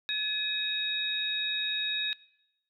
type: tone cluster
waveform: sine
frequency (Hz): 1706 / 2528 / 3770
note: G#6 / D#7 / A#7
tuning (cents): +46 / +27 / +19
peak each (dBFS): -36 / -35 / -30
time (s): 0.09-2.13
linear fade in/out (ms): 0
effects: noise-tail reverb RT60 0.9 s tail -23 dB re dry